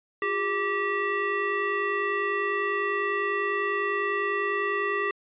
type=tone with frequency modulation; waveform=sine; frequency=1171 Hz; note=D6; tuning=5 cents flat; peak=-24 dBFS; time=0.22-5.11 s; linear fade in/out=2 ms; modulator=764 Hz; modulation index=1.5; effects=resampled to 8000 Hz